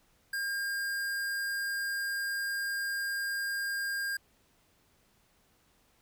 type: tone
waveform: square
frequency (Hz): 1609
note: G6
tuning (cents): +45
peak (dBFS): -32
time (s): 0.33-4.17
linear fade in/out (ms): 5
effects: pink hiss -68 dBFS RMS until 6.01 s